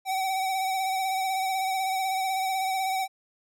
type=tone with vibrato; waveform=square; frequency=762 Hz; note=G5; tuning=49 cents flat; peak=-26 dBFS; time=0.05-3.08 s; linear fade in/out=50 ms; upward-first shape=sine; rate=16 Hz; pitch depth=31 cents each way; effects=none